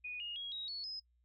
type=tone with pitch steps; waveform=sine; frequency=2471 / 2855 / 3298 / 3811 / 4403 / 5087 Hz; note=D#7 / F7 / G#7 / A#7 / C#8 / D#8; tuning=-13 / +37 / -13 / +38 / -13 / +37 cents; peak=-40 dBFS; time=0.04-1 s; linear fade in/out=10 ms; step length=160 ms; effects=noise-tail reverb RT60 0.1 s tail -25 dB re dry + added 60 Hz sine -70 dBFS peak until 1.24 s